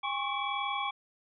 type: tone cluster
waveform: sine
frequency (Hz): 811 / 1079 / 1120 / 2312 / 3351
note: G#5 / C#6 / C#6 / D7 / G#7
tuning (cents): -41 / -47 / +18 / -28 / +15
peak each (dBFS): -36 / -36 / -37 / -37 / -39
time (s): 0.03-0.91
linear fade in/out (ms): 10
effects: none